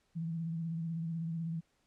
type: tone with vibrato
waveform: sine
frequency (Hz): 164.81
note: E3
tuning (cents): 0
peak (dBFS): -34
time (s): 0.15-1.61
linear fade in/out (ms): 20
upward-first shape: sine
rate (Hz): 16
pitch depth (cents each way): 42
effects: pink hiss -75 dBFS RMS until 1.86 s + low-pass 9000 Hz 12 dB/octave